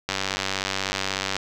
click train, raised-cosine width 0.2 ms, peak -7 dBFS, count 124, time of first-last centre 0.09-1.366 s, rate 96.4 Hz, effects none

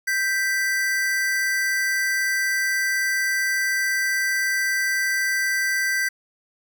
square tone pair together, 1568 / 1977.3 Hz, G6 / B6, 0 / +2 cents, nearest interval major third, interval 402 cents, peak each -24 / -24 dBFS, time 0.07-6.09 s, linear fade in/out 10 ms, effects none

